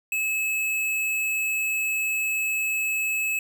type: tone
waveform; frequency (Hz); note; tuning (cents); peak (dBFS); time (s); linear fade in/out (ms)
square; 2591; E7; -30; -24; 0.12-3.39; 2
effects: none